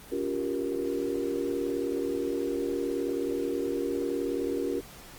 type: chord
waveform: sine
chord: G half-diminished seventh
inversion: second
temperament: just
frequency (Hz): 282.2 / 352.8 / 392 / 470.4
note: Db4 / F4 / G4 / Bb4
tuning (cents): +31 / +18 / 0 / +16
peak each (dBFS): -33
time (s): 0.11-4.81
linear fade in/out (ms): 20
effects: pink hiss -48 dBFS RMS until 5.18 s + Opus 24 kbps